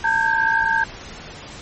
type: tone cluster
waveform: sine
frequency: 901 / 1566 / 1624 Hz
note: A5 / G6 / G#6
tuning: +41 / -2 / -39 cents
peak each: -20 dBFS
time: 0.04-0.84 s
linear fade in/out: 5 ms
effects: pink hiss -37 dBFS RMS until 1.61 s + MP3 32 kbps